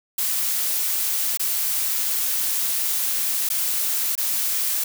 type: noise with dropouts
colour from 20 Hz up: blue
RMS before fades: -23 dBFS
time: 0.18-4.84 s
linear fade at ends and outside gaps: 5 ms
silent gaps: 1.373-1.395 / 3.49-3.5 / 4.154-4.177 s
effects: none